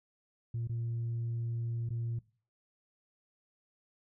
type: tone with dropouts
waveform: sine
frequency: 116.54 Hz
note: A#2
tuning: in tune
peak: -31 dBFS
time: 0.54-2.19 s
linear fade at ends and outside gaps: 5 ms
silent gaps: 0.674-0.694 / 1.891-1.904 s
effects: noise-tail reverb RT60 0.4 s tail -21 dB re dry + tanh soft clip ceiling -30 dBFS